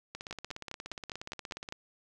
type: two click trains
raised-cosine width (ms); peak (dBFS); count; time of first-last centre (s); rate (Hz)
0.2; -23 / -21; 27 / 8; 0.15-1.688 / 0.31-1.724; 16.9 / 4.95
effects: none